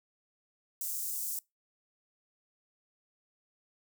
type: high-pass noise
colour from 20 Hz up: white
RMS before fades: -36 dBFS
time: 0.81-1.39 s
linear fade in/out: 2 ms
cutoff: 6600 Hz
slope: 24 dB/octave
effects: noise-tail reverb RT60 0.2 s tail -24 dB re dry